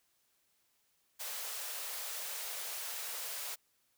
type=high-pass noise; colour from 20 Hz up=white; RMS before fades=-41 dBFS; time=1.19-3.56 s; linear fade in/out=20 ms; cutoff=440 Hz; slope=96 dB/octave; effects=white hiss -75 dBFS RMS until 3.97 s